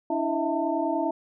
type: tone cluster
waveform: sine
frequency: 288.2 / 326.7 / 636 / 666 / 897 Hz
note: D4 / E4 / D#5 / E5 / A5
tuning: -33 / -15 / +38 / +18 / +33 cents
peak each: -31 / -28 / -33 / -29 / -30 dBFS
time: 0.1-1.11 s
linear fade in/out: 5 ms
effects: none